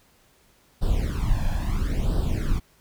brown noise with flanger, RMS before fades -23 dBFS, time 0.81-2.6 s, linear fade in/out 20 ms, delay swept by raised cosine 0.22 to 1.22 ms, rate 0.74 Hz, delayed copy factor +0.9, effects pink hiss -60 dBFS RMS until 2.8 s

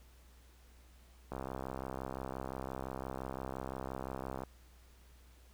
click train, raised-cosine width 1 ms, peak -26 dBFS, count 206, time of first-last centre 1.32-4.436 s, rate 65.8 Hz, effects added 61 Hz sine -58 dBFS peak until 5.53 s + pink hiss -66 dBFS RMS until 5.53 s

